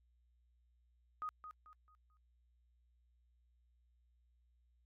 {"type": "tone with echo", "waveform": "sine", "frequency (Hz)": 1247, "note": "D#6", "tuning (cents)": 3, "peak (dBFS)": -39, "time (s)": [1.22, 1.29], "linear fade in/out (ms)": 0, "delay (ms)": 220, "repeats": 4, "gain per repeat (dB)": -9, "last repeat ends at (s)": 2.17, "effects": ["added 60 Hz sine -70 dBFS peak until 4.85 s", "AAC 48 kbps"]}